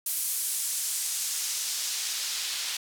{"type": "noise with band-pass filter sweep", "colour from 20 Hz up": "white", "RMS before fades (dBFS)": -31, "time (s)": [0.06, 2.77], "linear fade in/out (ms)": 5, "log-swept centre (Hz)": [11000, 3800], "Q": 1, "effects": []}